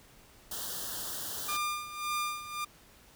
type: band-stop noise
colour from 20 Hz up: white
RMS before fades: -38 dBFS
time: 0.51-1.57 s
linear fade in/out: 5 ms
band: 1800 to 2900 Hz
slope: 96 dB/octave
type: tone with tremolo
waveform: sawtooth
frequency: 1201 Hz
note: D6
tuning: 38 cents sharp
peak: -26 dBFS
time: 1.48-2.65 s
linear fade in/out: 10 ms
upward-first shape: sine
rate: 1.8 Hz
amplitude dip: 75%
effects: pink hiss -58 dBFS RMS until 3.15 s